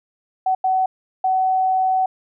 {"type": "tone bursts at uneven times", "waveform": "sine", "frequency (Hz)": 753, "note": "F#5", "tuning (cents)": 30, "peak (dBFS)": -15, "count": 3, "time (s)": [[0.46, 0.55], [0.64, 0.86], [1.24, 2.06]], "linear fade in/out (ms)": 5, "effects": []}